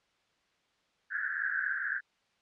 white band-pass noise, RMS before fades -33 dBFS, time 1.1-2.01 s, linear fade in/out 50 ms, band 1500 to 1700 Hz, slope 96 dB/octave, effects white hiss -72 dBFS RMS until 2.41 s + low-pass 4000 Hz 12 dB/octave

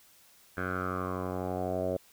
10% pulse tone with low-pass filter sweep, 92 Hz, F#2, 9 cents flat, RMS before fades -33 dBFS, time 0.57-1.97 s, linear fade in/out 5 ms, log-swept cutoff 1600 to 580 Hz, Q 5.6, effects white hiss -60 dBFS RMS until 2.12 s

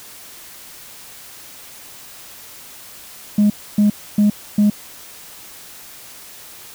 sine tone bursts, 207.7 Hz, G#3, in tune, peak -8 dBFS, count 4, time 3.38-4.7 s, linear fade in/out 5 ms, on 120 ms, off 280 ms, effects tanh soft clip ceiling -8 dBFS + white hiss -39 dBFS RMS until 6.74 s

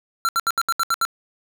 square tone bursts, 1360 Hz, F6, 46 cents flat, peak -18 dBFS, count 8, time 0.25-1.051 s, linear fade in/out 0 ms, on 38 ms, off 71 ms, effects none

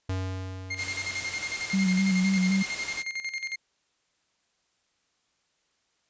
square tone with exponential decay, 93.8 Hz, F#2, 24 cents sharp, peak -27 dBFS, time 0.09-2.12 s, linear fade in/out 5 ms, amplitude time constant 440 ms
40% pulse tone with tremolo, 2124 Hz, C7, 25 cents sharp, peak -28 dBFS, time 0.7-3.56 s, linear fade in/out 10 ms, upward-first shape square, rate 11 Hz, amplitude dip 70%
white noise, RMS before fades -35 dBFS, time 0.76-3.04 s, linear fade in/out 50 ms
sine tone with vibrato, 188.8 Hz, F#3, 35 cents sharp, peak -21 dBFS, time 1.73-2.63 s, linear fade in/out 10 ms, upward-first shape square, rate 3.9 Hz, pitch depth 36 cents each way
effects white hiss -72 dBFS RMS until 6.09 s + resampled to 16000 Hz

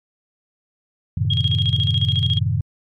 sine chord, F# diminished seventh, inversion none, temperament equal, 92.5 / 110 / 130.81 / 155.56 Hz, F#2 / A2 / C3 / Eb3, 0 / 0 / 0 / 0 cents, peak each -22 / -21 / -23 / -25 dBFS, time 1.17-2.61 s, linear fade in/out 5 ms
clicks, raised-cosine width 3 ms, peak -30 / -26 / -27 dBFS, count 3, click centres 1.251 / 1.544 / 1.787 s
sine tone with tremolo, 3269 Hz, G#7, 28 cents flat, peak -18 dBFS, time 1.3-2.39 s, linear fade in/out 5 ms, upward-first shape square, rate 14 Hz, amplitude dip 75%
effects MP3 64 kbps

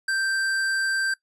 sine tone with tanh clipping, 1568 Hz, G6, in tune, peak -24 dBFS, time 0.08-1.14 s, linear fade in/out 5 ms, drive 18 dB, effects noise-tail reverb RT60 0.1 s tail -19 dB re dry + resampled to 24000 Hz

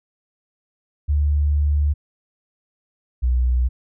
sine tone pair in turn, 73.3 / 61.96 Hz, D2 / B1, -3 / +6 cents, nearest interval minor third, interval 291 cents, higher first, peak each -15 dBFS, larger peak neither, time 1.08-1.94 / 3.22-3.69 s, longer first, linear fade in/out 20 ms, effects none

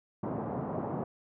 pink band-pass noise, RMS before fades -35 dBFS, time 0.23-1.04 s, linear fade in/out 5 ms, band 120 to 960 Hz, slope 24 dB/octave, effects none

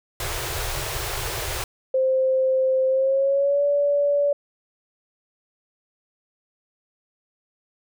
pink band-stop noise, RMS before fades -28 dBFS, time 0.2-1.64 s, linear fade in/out 2 ms, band 140 to 340 Hz, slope 96 dB/octave
sine tone with pitch glide, 523.3 to 574 Hz, C5 to D5, 0 to -40 cents, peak -17 dBFS, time 1.94-4.33 s, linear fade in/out 5 ms, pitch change +160 cents, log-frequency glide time 2.88-3.64 s
effects none

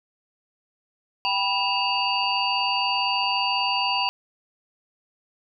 sine tone cluster, 782 / 983 / 2622 / 2821 / 4607 Hz, G5 / B5 / E7 / F7 / D8, -4 / -8 / -10 / +17 / -34 cents, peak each -28 / -26 / -31 / -27 / -27 dBFS, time 1.25-4.09 s, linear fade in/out 0 ms, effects none

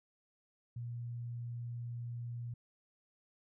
sine tone, 119.2 Hz, A#2, 39 cents sharp, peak -39 dBFS, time 0.76-2.54 s, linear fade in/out 5 ms, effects none

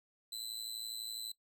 sawtooth tone with amplitude modulation, 4023 Hz, B7, 31 cents sharp, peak -34 dBFS, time 0.32-1.32 s, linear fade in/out 5 ms, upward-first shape sine, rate 112 Hz, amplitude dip 85%, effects noise-tail reverb RT60 0.1 s tail -20 dB re dry

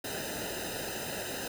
pink noise with comb filter, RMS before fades -37 dBFS, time 0.04-1.48 s, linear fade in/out 5 ms, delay 0.89 ms, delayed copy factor -1, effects none

